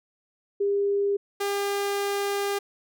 sine / sawtooth tone pair in turn, 401.9 / 401.9 Hz, G4 / G4, +43 / +43 cents, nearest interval unison, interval 0 cents, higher neither, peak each -21 dBFS, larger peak neither, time 0.6-1.17 / 1.4-2.59 s, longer second, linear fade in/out 10 ms, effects none

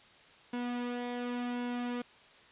sawtooth tone with flanger, 243.7 Hz, B3, 23 cents flat, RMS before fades -36 dBFS, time 0.53-2.02 s, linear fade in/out 5 ms, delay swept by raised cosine 1.6 to 3.4 ms, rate 0.91 Hz, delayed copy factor -0.5, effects white hiss -58 dBFS RMS until 2.51 s + resampled to 8000 Hz

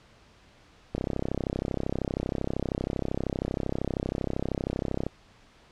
click train, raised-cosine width 2 ms, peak -15 dBFS, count 136, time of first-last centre 0.95-5.066 s, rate 32.8 Hz, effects pink hiss -57 dBFS RMS until 5.71 s + low-pass 5000 Hz 12 dB/octave

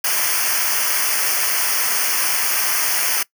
white noise with comb filter, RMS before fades -19 dBFS, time 0.04-3.23 s, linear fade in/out 5 ms, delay 0.26 ms, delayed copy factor -1, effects noise-tail reverb RT60 0.1 s tail -21 dB re dry

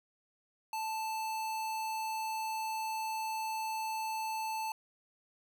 square tone, 880 Hz, A5, in tune, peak -35 dBFS, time 0.73-4.72 s, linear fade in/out 2 ms, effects none

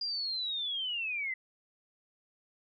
sine linear sweep, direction down, 4853 to 2005 Hz, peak -32 dBFS, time 0.01-1.34 s, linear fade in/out 5 ms, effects none

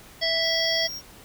harmonic tone, 659.3 Hz, E5, in tune, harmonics 1 / 3 / 5 / 7 / 8, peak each -28 / -28 / -28 / -28 / -28 dBFS, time 0.21-0.88 s, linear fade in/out 20 ms
square tone, 5588 Hz, F8, in tune, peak -33 dBFS, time 0.4-1.02 s, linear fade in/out 50 ms
effects pink hiss -48 dBFS RMS until 1.24 s

